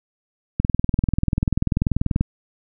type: click train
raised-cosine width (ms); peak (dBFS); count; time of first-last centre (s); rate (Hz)
5; -6; 34; 0.6-2.21; 20.5
effects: none